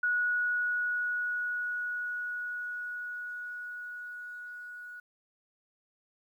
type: tone with level ramp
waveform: sine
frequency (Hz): 1461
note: F#6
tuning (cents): -22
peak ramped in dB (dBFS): -25 to -42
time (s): 0.03-5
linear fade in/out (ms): 5
effects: 11-bit